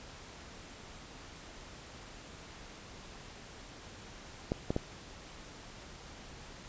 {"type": "clicks", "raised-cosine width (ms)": 2, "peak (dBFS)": -17, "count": 3, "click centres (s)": [4.519, 4.705, 4.764], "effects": ["pink hiss -50 dBFS RMS until 6.68 s", "resampled to 16000 Hz"]}